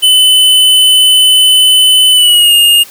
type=tone with pitch glide; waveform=square; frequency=3021 to 2835 Hz; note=F#7 to F7; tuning=+35 to +25 cents; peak=-4 dBFS; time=0.02-2.84 s; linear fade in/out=20 ms; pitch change=-110 cents; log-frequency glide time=2.11-2.53 s; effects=white hiss -34 dBFS RMS until 2.9 s + high-pass 150 Hz 12 dB/octave